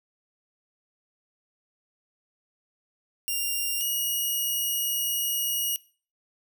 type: tone pair in turn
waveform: 5% pulse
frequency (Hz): 2794 / 2893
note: F7 / F#7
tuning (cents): 0 / -40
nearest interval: minor second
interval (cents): 60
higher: second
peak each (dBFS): -17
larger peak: neither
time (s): 3.28-3.81 / 3.81-5.76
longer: second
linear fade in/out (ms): 0
effects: noise-tail reverb RT60 0.4 s tail -20 dB re dry